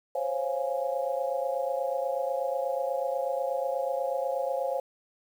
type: chord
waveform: sine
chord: Db major seventh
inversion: third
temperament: equal with one note detuned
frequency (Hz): 523.3 / 551.5 / 698.5 / 830.6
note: C5 / Db5 / F5 / Ab5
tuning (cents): 0 / -9 / 0 / 0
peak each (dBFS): -31 / -31 / -34 / -36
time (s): 0.15-4.8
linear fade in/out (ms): 5
effects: 9-bit